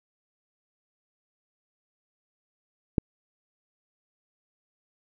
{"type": "click", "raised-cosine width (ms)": 3, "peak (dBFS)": -8, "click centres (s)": 2.982, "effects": []}